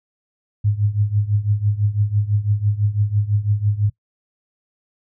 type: tone with tremolo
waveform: sine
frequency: 103.8 Hz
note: G#2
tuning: in tune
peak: -12 dBFS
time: 0.64-3.9 s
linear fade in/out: 10 ms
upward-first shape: triangle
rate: 6 Hz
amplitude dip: 90%
effects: noise-tail reverb RT60 0.1 s tail -21 dB re dry